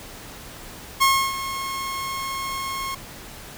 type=tone with ADSR envelope; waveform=sawtooth; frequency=1082 Hz; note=C#6; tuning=42 cents flat; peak=-10 dBFS; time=1-2.95 s; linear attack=22 ms; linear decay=300 ms; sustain=-13 dB; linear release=7 ms; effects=pink hiss -40 dBFS RMS until 3.57 s